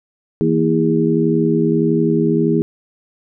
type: harmonic tone with a mistuned harmonic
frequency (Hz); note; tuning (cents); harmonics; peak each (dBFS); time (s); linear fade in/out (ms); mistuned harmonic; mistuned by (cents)
81.6; E2; -17; 2 / 3 / 4 / 5; -18 / -18 / -18 / -18; 0.41-2.62; 0; 3; -77
effects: none